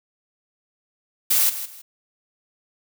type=noise with echo; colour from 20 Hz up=blue; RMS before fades=-18 dBFS; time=1.3-1.5 s; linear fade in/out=10 ms; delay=160 ms; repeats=2; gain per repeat=-12 dB; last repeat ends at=1.82 s; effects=none